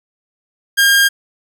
sawtooth tone, 1613 Hz, G6, 49 cents sharp, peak -5 dBFS, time 0.77-1.09 s, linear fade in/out 20 ms, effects none

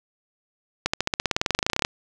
accelerating click train, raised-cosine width 0.2 ms, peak -4 dBFS, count 22, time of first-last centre 0.86-1.849 s, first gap 75 ms, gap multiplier 0.95, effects none

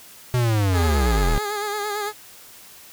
square linear sweep, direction down, 126.9 to 33.86 Hz, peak -18 dBFS, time 0.34-1.38 s, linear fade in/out 0 ms
15% pulse tone with vibrato, 415.3 Hz, G#4, in tune, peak -18 dBFS, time 0.72-2.13 s, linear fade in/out 50 ms, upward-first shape sine, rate 8.9 Hz, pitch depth 46 cents each way
effects white hiss -45 dBFS RMS until 2.92 s

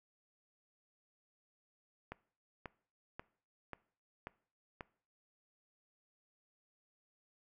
click train, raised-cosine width 0.5 ms, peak -28 dBFS, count 6, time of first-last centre 2.12-4.808 s, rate 1.86 Hz, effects noise-tail reverb RT60 0.5 s tail -21 dB re dry

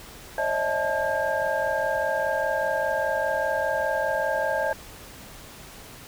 sine tone cluster, 544 / 604 / 649 / 873 / 1608 Hz, C#5 / D5 / E5 / A5 / G6, -33 / +48 / -27 / -14 / +44 cents, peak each -29 dBFS, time 0.38-4.73 s, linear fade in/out 2 ms, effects pink hiss -44 dBFS RMS until 6.07 s

